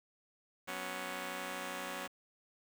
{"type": "chord", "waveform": "5% pulse", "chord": "F# suspended fourth", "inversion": "none", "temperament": "just", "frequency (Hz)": [185, 246.7, 277.5], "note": ["F#3", "B3", "C#4"], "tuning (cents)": [0, -2, 2], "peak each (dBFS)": [-34, -34, -33], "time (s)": [0.67, 2.08], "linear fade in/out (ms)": 20, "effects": ["10-bit"]}